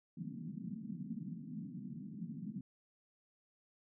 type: band-pass noise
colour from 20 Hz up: white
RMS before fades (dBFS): -45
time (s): 0.17-2.61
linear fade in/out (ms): 5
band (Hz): 150 to 240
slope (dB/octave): 48
effects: none